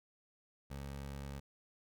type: tone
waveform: 20% pulse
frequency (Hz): 69.3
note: C#2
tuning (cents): 0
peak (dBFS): -38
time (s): 0.7-1.4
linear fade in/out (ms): 10
effects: none